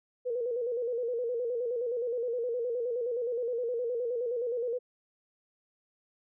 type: tone with vibrato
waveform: sine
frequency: 480 Hz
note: B4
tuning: 49 cents flat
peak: -29 dBFS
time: 0.25-4.79 s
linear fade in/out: 20 ms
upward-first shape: square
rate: 9.6 Hz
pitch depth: 64 cents each way
effects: none

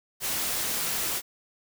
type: noise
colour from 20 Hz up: white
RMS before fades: -29 dBFS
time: 0.2-1.22 s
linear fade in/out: 50 ms
effects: none

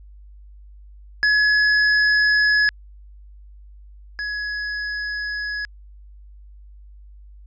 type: tone pair in turn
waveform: square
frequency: 1693 / 1681.3 Hz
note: G#6 / G#6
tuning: +33 / +21 cents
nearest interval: unison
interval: 12 cents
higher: first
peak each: -15 / -25 dBFS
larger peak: first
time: 1.23-2.69 / 4.19-5.65 s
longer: neither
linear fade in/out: 0 ms
effects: added 50 Hz sine -41 dBFS peak until 7.46 s + resampled to 16000 Hz

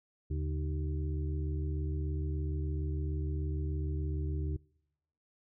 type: harmonic tone with a mistuned harmonic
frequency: 77 Hz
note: D#2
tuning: 17 cents flat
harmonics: 1 / 2 / 4 / 5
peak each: -32 / -38 / -44 / -46 dBFS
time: 0.3-4.57 s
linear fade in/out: 10 ms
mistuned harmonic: 2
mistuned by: -120 cents
effects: noise-tail reverb RT60 0.9 s tail -26 dB re dry

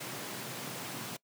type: high-pass noise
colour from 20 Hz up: pink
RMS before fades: -41 dBFS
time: 0-1.17 s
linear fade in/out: 10 ms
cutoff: 120 Hz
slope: 48 dB/octave
effects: noise-tail reverb RT60 0.1 s tail -22 dB re dry

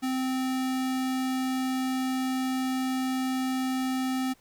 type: tone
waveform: square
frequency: 259.7 Hz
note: C4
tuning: 13 cents flat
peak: -27 dBFS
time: 0.02-4.34 s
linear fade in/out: 20 ms
effects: pink hiss -62 dBFS RMS until 4.4 s

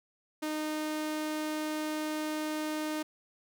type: tone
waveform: sawtooth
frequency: 307.5 Hz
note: D#4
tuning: 20 cents flat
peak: -28 dBFS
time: 0.42-3.03 s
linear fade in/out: 10 ms
effects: none

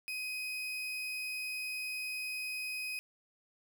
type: tone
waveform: 35% pulse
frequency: 2510 Hz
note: D#7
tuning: 15 cents sharp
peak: -35 dBFS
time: 0.08-2.99 s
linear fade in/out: 0 ms
effects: none

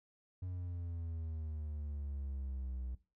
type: exponential sweep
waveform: triangle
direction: down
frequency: 92 to 61.74 Hz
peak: -37 dBFS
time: 0.42-2.95 s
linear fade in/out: 5 ms
effects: noise-tail reverb RT60 0.3 s tail -17 dB re dry

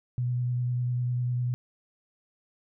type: tone with vibrato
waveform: sine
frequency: 123.3 Hz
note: B2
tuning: 2 cents flat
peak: -25 dBFS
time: 0.18-1.54 s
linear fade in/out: 0 ms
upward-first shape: triangle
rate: 10 Hz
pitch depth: 18 cents each way
effects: none

